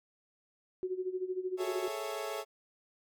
sine tone with tremolo, 370 Hz, F#4, in tune, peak -30 dBFS, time 0.83-1.88 s, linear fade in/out 0 ms, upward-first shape sine, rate 13 Hz, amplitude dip 80%
30% pulse chord, A major seventh, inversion third, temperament equal with one note detuned, 415.3 / 442 / 554.4 / 659.3 Hz, G#4 / A4 / C#5 / E5, 0 / +8 / 0 / 0 cents, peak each -39 dBFS, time 1.57-2.45 s, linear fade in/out 50 ms
effects none

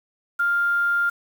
sine tone with quantisation, 1400 Hz, F6, 4 cents sharp, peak -18 dBFS, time 0.39-1.1 s, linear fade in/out 10 ms, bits 7, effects none

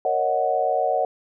sine chord, D# minor seventh, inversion second, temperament equal, 466.2 / 554.4 / 622.3 / 740 Hz, A#4 / C#5 / D#5 / F#5, 0 / 0 / 0 / 0 cents, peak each -28 / -25 / -25 / -22 dBFS, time 0.05-1.05 s, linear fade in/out 2 ms, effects none

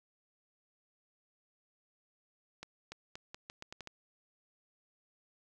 accelerating click train, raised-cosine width 0.2 ms, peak -27 dBFS, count 9, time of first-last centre 2.63-3.873 s, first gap 290 ms, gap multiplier 0.81, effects none

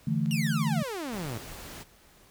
sine chord, D suspended second, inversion none, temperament just, 146.83 / 165.19 / 220.2 Hz, D3 / E3 / A3, 0 / +4 / +2 cents, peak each -29 dBFS, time 0.07-0.83 s, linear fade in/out 5 ms
click train, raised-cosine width 0.2 ms, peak -30 dBFS, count 6, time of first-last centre 0.26-1.295 s, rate 4.83 Hz
sawtooth exponential sweep, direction down, 2929 to 103 Hz, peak -29 dBFS, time 0.31-1.38 s, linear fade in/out 0 ms
pink noise, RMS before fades -43 dBFS, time 1.11-1.84 s, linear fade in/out 20 ms
effects pink hiss -58 dBFS RMS until 2.3 s

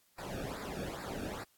brown noise with flanger, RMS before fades -41 dBFS, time 0.18-1.44 s, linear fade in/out 5 ms, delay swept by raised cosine 0.32 to 1.01 ms, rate 2.4 Hz, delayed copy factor -1, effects white hiss -70 dBFS RMS until 1.57 s + AAC 64 kbps

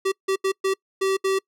square tone bursts at uneven times, 385.3 Hz, G4, 30 cents flat, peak -20 dBFS, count 6, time 0.05-0.12 / 0.28-0.36 / 0.44-0.52 / 0.64-0.74 / 1.01-1.17 / 1.24-1.39 s, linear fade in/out 10 ms, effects noise-tail reverb RT60 0.1 s tail -26 dB re dry + low-pass 11000 Hz 12 dB/octave

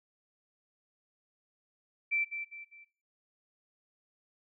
sine tone with echo, 2337 Hz, D7, 9 cents flat, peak -27 dBFS, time 2.11-2.25 s, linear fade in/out 20 ms, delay 200 ms, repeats 3, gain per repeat -8 dB, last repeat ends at 2.85 s, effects noise-tail reverb RT60 0.5 s tail -24 dB re dry

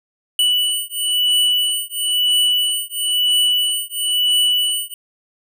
square beating tone pair, 2960 / 2961 Hz, F#7 / F#7, 0 / +1 cents, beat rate 1 Hz, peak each -19 dBFS, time 0.39-4.94 s, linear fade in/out 2 ms, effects none

